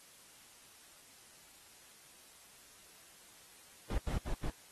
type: noise bursts at uneven times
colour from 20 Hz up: brown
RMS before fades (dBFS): -35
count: 4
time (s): 3.9-3.98 / 4.07-4.18 / 4.26-4.34 / 4.43-4.5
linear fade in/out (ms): 2
effects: white hiss -59 dBFS RMS until 4.71 s + AAC 32 kbps